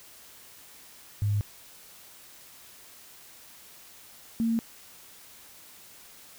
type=tone pair in turn; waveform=sine; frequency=103.1 / 228 Hz; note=G#2 / A#3; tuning=-12 / -38 cents; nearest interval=octave + major second; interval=1374 cents; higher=second; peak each=-23 dBFS; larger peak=neither; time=1.22-1.41 / 4.4-4.59 s; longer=neither; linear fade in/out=0 ms; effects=white hiss -51 dBFS RMS until 6.38 s